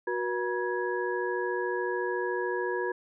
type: tone cluster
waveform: sine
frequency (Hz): 367 / 480.8 / 962 / 1666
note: F#4 / B4 / B5 / G#6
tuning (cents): -14 / -46 / -46 / +5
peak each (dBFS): -31 / -33 / -35 / -35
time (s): 0.07-2.92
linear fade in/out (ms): 5
effects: none